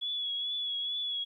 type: tone with vibrato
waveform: sine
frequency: 3384 Hz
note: G#7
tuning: 32 cents sharp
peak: -31 dBFS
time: 0.01-1.25 s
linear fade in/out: 20 ms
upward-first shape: triangle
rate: 2.3 Hz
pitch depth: 40 cents each way
effects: 12-bit